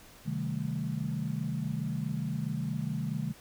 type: chord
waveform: sine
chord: A half-diminished seventh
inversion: first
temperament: equal with one note detuned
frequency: 130.81 / 155.56 / 192.52 / 220 Hz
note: C3 / Eb3 / G3 / A3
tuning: 0 / 0 / -31 / 0 cents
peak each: -36 / -34 / -38 / -37 dBFS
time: 0.25-3.33 s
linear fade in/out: 20 ms
effects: pink hiss -54 dBFS RMS until 3.4 s